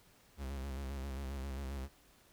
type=tone with vibrato; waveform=45% pulse; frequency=67.7 Hz; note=C#2; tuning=40 cents flat; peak=-39 dBFS; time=0.37-1.89 s; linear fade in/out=50 ms; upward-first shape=square; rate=7.5 Hz; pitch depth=56 cents each way; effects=pink hiss -65 dBFS RMS until 2.32 s